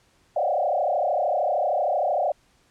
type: tone with frequency modulation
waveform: sine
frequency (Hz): 659.3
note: E5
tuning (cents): 0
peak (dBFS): -20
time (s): 0.36-2.32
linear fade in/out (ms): 5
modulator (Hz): 33.1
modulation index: 3.1
effects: pink hiss -62 dBFS RMS until 2.7 s + low-pass 9000 Hz 12 dB/octave